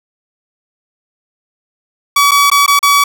sawtooth tone with dropouts, 1139 Hz, C#6, 47 cents sharp, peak -3 dBFS, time 2.16-3.04 s, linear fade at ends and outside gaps 5 ms, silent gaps 2.311-2.316 / 2.501-2.515 / 2.663-2.678 / 2.792-2.828 s, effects none

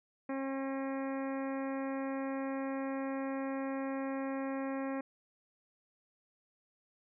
harmonic tone, 270 Hz, C#4, 45 cents flat, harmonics 1 / 2 / 3 / 4 / 5 / 6 / 7 / 8 / 9, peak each -36 / -40 / -46 / -47 / -53 / -52 / -51 / -56 / -56 dBFS, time 0.29-5.01 s, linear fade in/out 5 ms, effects none

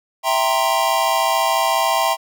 square chord, C dominant seventh, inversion first, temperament equal, 659.3 / 784 / 932.3 / 1046.5 Hz, E5 / G5 / Bb5 / C6, 0 / 0 / 0 / 0 cents, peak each -22 dBFS, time 0.23-2.17 s, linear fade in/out 50 ms, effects none

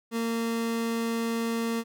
30% pulse tone, 229.5 Hz, A#3, 27 cents flat, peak -24 dBFS, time 0.11-1.84 s, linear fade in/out 50 ms, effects none

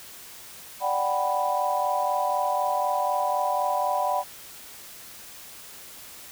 sine chord, G major seventh, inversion second, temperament equal, 587.3 / 740 / 784 / 987.8 Hz, D5 / F#5 / G5 / B5, 0 / 0 / 0 / 0 cents, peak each -29 / -27 / -29 / -27 dBFS, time 0.8-4.24 s, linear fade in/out 50 ms, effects white hiss -44 dBFS RMS until 6.31 s

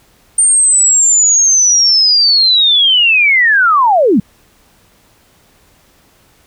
sine linear sweep, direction down, 8860 to 170 Hz, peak -6 dBFS, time 0.38-4.2 s, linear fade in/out 5 ms, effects pink hiss -50 dBFS RMS until 6.46 s

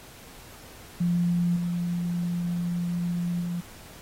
sine tone with level steps, 174 Hz, F3, 6 cents flat, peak -21 / -25 / -27 dBFS, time 1-3.61 s, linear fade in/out 10 ms, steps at 1.56 / 3.41 s, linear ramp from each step 5 ms, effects pink hiss -48 dBFS RMS until 4.01 s + AAC 48 kbps

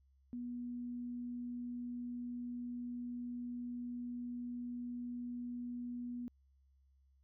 sine tone, 243.1 Hz, B3, 27 cents flat, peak -40 dBFS, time 0.33-6.28 s, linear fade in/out 0 ms, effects added 67 Hz sine -67 dBFS peak until 7.23 s

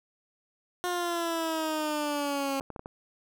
15% pulse exponential sweep, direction down, 359.3 to 270.8 Hz, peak -22 dBFS, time 0.84-2.6 s, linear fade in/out 0 ms
clicks, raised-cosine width 1 ms, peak -25 dBFS, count 5, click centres 2.609 / 2.703 / 2.762 / 2.794 / 2.859 s
effects none

